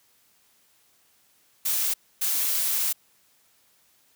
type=noise bursts at uneven times; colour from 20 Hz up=blue; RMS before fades=-25 dBFS; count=2; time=1.65-1.94 / 2.21-2.93 s; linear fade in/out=10 ms; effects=white hiss -63 dBFS RMS until 4.15 s + high-pass 60 Hz 12 dB/octave